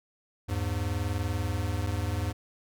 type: tone pair together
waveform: square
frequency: 81.4 / 101.93 Hz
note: E2 / G#2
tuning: -21 / -32 cents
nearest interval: major third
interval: 389 cents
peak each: -32 / -31 dBFS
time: 0.48-2.33 s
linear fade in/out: 20 ms
effects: none